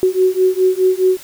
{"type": "beating tone pair", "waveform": "sine", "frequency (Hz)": [370, 374.8], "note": ["F#4", "F#4"], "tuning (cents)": [0, 22], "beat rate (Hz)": 4.8, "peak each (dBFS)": -14, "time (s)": [0.03, 1.17], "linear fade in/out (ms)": 0, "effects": ["white hiss -38 dBFS RMS until 1.23 s"]}